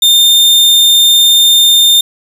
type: tone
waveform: 40% pulse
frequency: 3619 Hz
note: A7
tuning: 48 cents sharp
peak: -3 dBFS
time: 0.02-2.01 s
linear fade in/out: 5 ms
effects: none